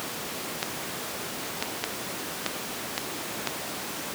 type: clicks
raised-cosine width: 0.2 ms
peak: -7 dBFS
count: 6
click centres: 0.629 / 1.625 / 1.84 / 2.463 / 2.979 / 3.473 s
effects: pink hiss -33 dBFS RMS until 4.14 s + high-pass 200 Hz 12 dB/octave